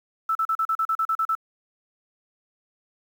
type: tone bursts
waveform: sine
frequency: 1318.5 Hz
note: E6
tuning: in tune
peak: -20 dBFS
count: 11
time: 0.29-1.352 s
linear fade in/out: 5 ms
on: 62 ms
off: 38 ms
effects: 8-bit